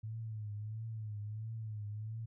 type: tone with vibrato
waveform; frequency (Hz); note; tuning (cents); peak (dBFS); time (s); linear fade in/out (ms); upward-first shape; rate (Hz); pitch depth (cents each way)
sine; 108.2; A2; -29; -39; 0.03-2.26; 10; triangle; 1.5; 85
effects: none